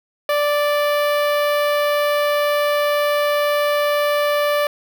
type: tone with notch filter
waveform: sawtooth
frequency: 586 Hz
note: D5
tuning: 4 cents flat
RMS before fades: -18 dBFS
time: 0.29-4.67 s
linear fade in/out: 2 ms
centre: 7000 Hz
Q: 0.69
effects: none